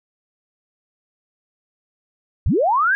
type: linear sweep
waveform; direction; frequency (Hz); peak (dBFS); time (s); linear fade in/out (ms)
sine; up; 40 to 1661.2; -14; 2.46-2.95; 0
effects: none